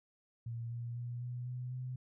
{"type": "tone with pitch steps", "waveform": "sine", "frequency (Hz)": [116.54, 118.58, 120.65, 122.76, 124.9, 127.09], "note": ["A#2", "A#2", "B2", "B2", "B2", "C3"], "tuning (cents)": [0, 30, -40, -10, 20, -50], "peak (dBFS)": -38, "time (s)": [0.46, 1.96], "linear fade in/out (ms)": 5, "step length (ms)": 250, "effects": []}